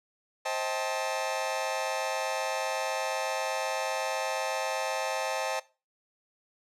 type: chord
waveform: sawtooth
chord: A half-diminished seventh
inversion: first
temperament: just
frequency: 528 / 633.6 / 792 / 880 Hz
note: C5 / Eb5 / G5 / A5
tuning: +16 / +31 / +18 / 0 cents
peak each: -31 dBFS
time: 0.45-5.6 s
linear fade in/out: 10 ms
effects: noise-tail reverb RT60 0.3 s tail -19 dB re dry + low-pass 9000 Hz 12 dB/octave